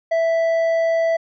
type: tone with hard clipping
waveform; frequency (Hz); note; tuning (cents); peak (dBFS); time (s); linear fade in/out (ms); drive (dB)
sine; 659.3; E5; 0; -17; 0.11-1.17; 10; 5
effects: resampled to 16000 Hz